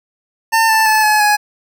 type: tone with pitch steps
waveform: 25% pulse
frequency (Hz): 900 / 883.5 / 867.3 / 851.5 / 835.9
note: A5 / A5 / A5 / G#5 / G#5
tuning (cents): +39 / +7 / -25 / +43 / +11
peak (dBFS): -6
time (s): 0.52-1.37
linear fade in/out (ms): 20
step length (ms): 170
effects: none